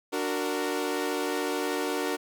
sawtooth chord, D augmented, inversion none, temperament equal with one note detuned, 293.7 / 370 / 463.2 Hz, D4 / F#4 / A#4, 0 / 0 / -11 cents, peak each -28 dBFS, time 0.12-2.17 s, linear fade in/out 20 ms, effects none

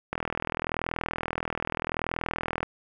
click train, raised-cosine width 0.5 ms, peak -13 dBFS, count 103, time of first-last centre 0.13-2.63 s, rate 40.8 Hz, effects none

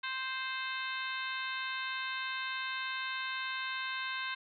harmonic tone with a mistuned harmonic, 523.3 Hz, C5, in tune, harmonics 2 / 3 / 4 / 5 / 6 / 7 / 8, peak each -41 / -39 / -43 / -43 / -47 / -44 / -49 dBFS, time 0.03-4.35 s, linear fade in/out 10 ms, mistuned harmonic 6, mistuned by -38 cents, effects none

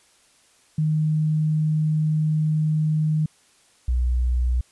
sine tone pair in turn, 154.8 / 61.58 Hz, D#3 / B1, -9 / -4 cents, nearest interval octave + major third, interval 1595 cents, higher first, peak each -18 dBFS, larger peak neither, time 0.78-3.26 / 3.88-4.61 s, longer first, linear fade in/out 5 ms, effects white hiss -58 dBFS RMS until 4.71 s + resampled to 24000 Hz

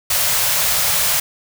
white band-stop noise, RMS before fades -17 dBFS, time 0.1-1.2 s, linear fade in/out 5 ms, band 180 to 480 Hz, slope 48 dB/octave, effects none

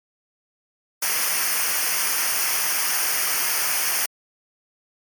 white noise with comb filter, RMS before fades -22 dBFS, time 1.02-4.06 s, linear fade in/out 5 ms, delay 0.26 ms, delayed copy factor -0.8, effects MP3 96 kbps

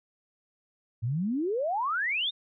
sine exponential sweep, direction up, 106.5 to 3763 Hz, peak -26 dBFS, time 1.02-2.31 s, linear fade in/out 20 ms, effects none

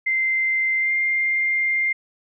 sine tone with pitch glide, 2082 to 2106 Hz, C7 to C7, -9 to +11 cents, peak -18 dBFS, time 0.06-1.93 s, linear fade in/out 10 ms, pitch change +20 cents, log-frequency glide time 0.79-0.91 s, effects none

